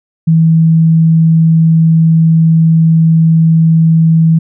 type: tone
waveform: sine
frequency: 162.4 Hz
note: E3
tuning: 26 cents flat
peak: -4 dBFS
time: 0.27-4.39 s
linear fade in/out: 10 ms
effects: none